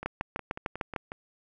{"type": "two click trains", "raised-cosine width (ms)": 0.5, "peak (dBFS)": [-22, -15], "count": [7, 7], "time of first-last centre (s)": [[0.03, 1.119], [0.06, 0.962]], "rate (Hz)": [5.51, 6.65], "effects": []}